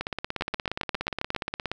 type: two click trains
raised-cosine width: 0.3 ms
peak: -11 / -13 dBFS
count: 8 / 30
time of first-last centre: 0.41-1.348 / 0.01-1.716 s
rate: 7.46 / 17 Hz
effects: none